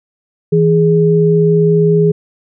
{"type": "tone pair together", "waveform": "sine", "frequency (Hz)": [163.25, 415.3], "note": ["E3", "G#4"], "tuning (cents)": [-17, 0], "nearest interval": "octave + major third", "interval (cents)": 1617, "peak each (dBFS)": -10, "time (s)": [0.52, 2.12], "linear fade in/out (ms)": 10, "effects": []}